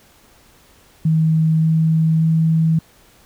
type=tone with pitch steps; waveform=sine; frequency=159.3 / 160.32 / 161.34 Hz; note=D#3 / E3 / E3; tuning=+41 / -48 / -37 cents; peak=-12 dBFS; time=1.05-2.79 s; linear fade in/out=5 ms; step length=580 ms; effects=pink hiss -51 dBFS RMS until 3.25 s